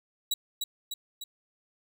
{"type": "tone with echo", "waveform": "sawtooth", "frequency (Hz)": 3885, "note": "B7", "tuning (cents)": -29, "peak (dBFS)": -22, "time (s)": [0.31, 0.34], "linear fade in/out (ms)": 5, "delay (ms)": 300, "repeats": 3, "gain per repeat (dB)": -4, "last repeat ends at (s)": 1.24, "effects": []}